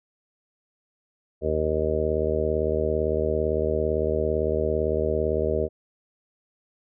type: harmonic tone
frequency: 77.78 Hz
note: D#2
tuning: in tune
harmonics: 1 / 2 / 3 / 4 / 5 / 6 / 7 / 8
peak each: -29 / -35 / -34 / -36 / -27 / -27 / -32 / -29 dBFS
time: 1.41-5.69 s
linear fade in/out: 50 ms
effects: none